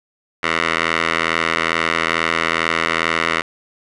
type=tone with band-pass filter; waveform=10% pulse; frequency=82.3 Hz; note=E2; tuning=2 cents flat; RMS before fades=-19 dBFS; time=0.43-3.42 s; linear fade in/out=5 ms; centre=1900 Hz; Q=1.6; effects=resampled to 24000 Hz